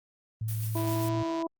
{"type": "tone with pitch glide", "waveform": "sine", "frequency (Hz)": [110, 115.4], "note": ["A2", "A#2"], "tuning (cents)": [0, -17], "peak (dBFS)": -29, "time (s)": [0.41, 1.23], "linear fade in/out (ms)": 5, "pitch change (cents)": 83, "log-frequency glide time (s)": [0.78, 1.12]}
{"type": "noise with tremolo", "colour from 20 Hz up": "blue", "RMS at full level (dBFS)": -39, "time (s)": [0.48, 1.09], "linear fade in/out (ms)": 5, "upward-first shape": "sine", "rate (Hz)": 7.5, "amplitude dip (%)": 45}
{"type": "harmonic tone", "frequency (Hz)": 329.6, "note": "E4", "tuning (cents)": 0, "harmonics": [1, 2, 3], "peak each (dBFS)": [-30, -35, -36], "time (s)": [0.75, 1.47], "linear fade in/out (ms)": 5}
{"type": "click train", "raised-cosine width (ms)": 0.2, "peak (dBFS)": -27, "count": 101, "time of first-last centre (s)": [0.77, 1.424], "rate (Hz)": 153}
{"effects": ["Opus 32 kbps"]}